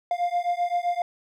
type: beating tone pair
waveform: triangle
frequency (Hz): 698.5 / 706.2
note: F5 / F5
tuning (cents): 0 / +19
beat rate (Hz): 7.7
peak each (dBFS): -24 / -24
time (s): 0.11-1.02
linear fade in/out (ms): 2
effects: none

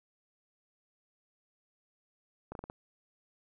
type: slowing click train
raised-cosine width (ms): 1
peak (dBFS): -27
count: 5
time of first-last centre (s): 2.52-2.699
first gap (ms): 32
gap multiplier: 1.23
effects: none

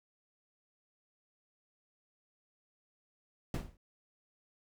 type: noise with exponential decay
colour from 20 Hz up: brown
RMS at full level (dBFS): -29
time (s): 3.54-3.77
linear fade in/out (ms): 2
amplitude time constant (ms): 50
effects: none

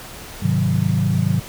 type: chord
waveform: sine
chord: Ab dominant seventh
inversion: none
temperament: equal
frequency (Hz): 103.83 / 130.81 / 155.56 / 185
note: Ab2 / C3 / Eb3 / Gb3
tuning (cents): 0 / 0 / 0 / 0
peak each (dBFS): -21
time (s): 0.42-1.4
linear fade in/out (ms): 10
effects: pink hiss -36 dBFS RMS until 1.48 s

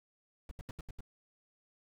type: noise bursts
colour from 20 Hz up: brown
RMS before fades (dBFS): -42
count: 6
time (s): 0.49-1.007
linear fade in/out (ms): 2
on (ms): 22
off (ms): 77
effects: none

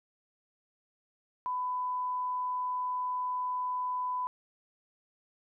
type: tone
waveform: sine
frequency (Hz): 1000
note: B5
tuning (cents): +21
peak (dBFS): -30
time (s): 1.46-4.27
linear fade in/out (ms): 0
effects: none

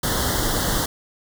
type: band-stop noise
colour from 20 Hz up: pink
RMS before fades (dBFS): -22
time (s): 0.03-0.86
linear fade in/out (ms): 5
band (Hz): 2000 to 3000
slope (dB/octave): 96
effects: none

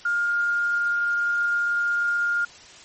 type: tone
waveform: sine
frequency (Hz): 1412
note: F6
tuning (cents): +19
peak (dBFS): -20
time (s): 0.05-2.45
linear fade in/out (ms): 5
effects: white hiss -46 dBFS RMS until 2.84 s + MP3 32 kbps

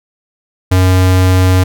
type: tone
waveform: square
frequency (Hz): 92.5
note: F#2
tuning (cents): 0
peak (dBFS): -7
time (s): 0.71-1.64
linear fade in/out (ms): 10
effects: none

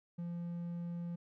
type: tone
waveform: triangle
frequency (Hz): 172.1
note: F3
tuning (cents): -25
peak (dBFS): -36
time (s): 0.18-1.16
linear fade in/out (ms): 10
effects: none

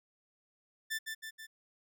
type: tone with echo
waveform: sawtooth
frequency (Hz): 1770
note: A6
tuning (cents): +10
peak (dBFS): -30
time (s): 0.9-0.99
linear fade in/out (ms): 20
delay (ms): 160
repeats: 3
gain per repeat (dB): -4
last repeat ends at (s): 1.47
effects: none

